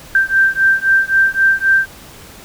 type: beating tone pair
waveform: sine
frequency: 1568 / 1571.8 Hz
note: G6 / G6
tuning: 0 / +4 cents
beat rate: 3.8 Hz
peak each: -13 dBFS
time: 0.15-1.86 s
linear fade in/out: 2 ms
effects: pink hiss -38 dBFS RMS until 2.44 s